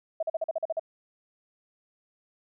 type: tone bursts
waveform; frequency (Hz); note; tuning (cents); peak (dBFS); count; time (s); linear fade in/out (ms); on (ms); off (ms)
sine; 647; E5; -32; -25; 9; 0.2-0.796; 5; 28; 43
effects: none